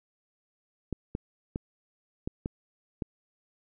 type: clicks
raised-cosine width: 3 ms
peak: -18 dBFS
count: 6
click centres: 0.927 / 1.151 / 1.559 / 2.275 / 2.459 / 3.022 s
effects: none